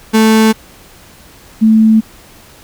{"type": "tone pair in turn", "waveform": ["35% pulse", "sine"], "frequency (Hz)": [220, 220], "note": ["A3", "A3"], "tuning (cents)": [0, 0], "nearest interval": "unison", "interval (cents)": 0, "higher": "neither", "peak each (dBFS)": -4, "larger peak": "neither", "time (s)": [[0.13, 0.53], [1.61, 2.01]], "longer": "neither", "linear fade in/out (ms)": 20, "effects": ["pink hiss -40 dBFS RMS until 2.63 s"]}